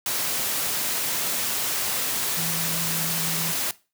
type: tone in noise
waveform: sine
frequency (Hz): 164.81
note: E3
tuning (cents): 0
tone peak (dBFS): -32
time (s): 2.37-3.52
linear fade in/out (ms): 2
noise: white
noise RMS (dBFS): -26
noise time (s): 0.06-3.71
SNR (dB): -9
effects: noise-tail reverb RT60 0.3 s tail -19 dB re dry + high-pass 100 Hz 12 dB/octave